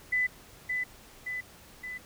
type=tone with echo; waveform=sine; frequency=2000 Hz; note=B6; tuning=21 cents sharp; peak=-24 dBFS; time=0.12-0.27 s; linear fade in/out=10 ms; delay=570 ms; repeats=3; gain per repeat=-4 dB; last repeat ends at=1.98 s; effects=pink hiss -53 dBFS RMS until 2.05 s